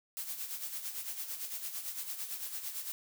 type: noise with tremolo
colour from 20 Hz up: blue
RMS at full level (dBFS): -38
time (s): 0.17-2.92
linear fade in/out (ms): 0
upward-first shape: sine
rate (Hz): 8.9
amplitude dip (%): 60
effects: none